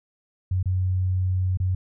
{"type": "tone with dropouts", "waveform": "sine", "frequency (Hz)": 92.5, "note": "F#2", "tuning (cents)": 0, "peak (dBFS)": -20, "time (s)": [0.51, 1.75], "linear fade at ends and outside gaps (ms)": 5, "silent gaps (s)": [[0.629, 0.657], [1.573, 1.6]], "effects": []}